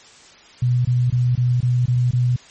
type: tone bursts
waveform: sine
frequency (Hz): 123.47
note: B2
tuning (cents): 0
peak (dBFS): -14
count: 7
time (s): 0.62-2.362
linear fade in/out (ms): 5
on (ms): 230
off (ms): 22
effects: white hiss -46 dBFS RMS until 2.5 s + MP3 32 kbps